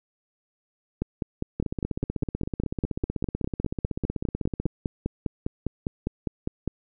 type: two click trains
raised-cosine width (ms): 3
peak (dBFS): -13 / -15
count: 29 / 50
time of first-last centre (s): 1.02-6.677 / 1.6-4.662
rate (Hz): 4.95 / 16
effects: none